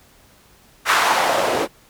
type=noise with band-pass filter sweep; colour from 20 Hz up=white; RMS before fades=-18 dBFS; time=0.85-1.68 s; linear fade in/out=50 ms; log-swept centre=1400 to 420 Hz; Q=1.7; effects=pink hiss -52 dBFS RMS until 1.89 s